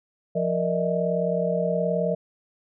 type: tone cluster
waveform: sine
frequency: 175.4 / 466.1 / 603 / 642 Hz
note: F3 / A#4 / D5 / E5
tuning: +8 / 0 / +46 / -46 cents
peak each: -27 dBFS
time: 0.35-2.15 s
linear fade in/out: 10 ms
effects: none